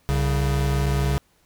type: tone pair together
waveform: square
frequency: 65.41 / 138.59 Hz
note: C2 / C#3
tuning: 0 / 0 cents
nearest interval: octave + minor second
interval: 1300 cents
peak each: -23 dBFS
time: 0.09-1.18 s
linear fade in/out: 0 ms
effects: pink hiss -62 dBFS RMS until 1.45 s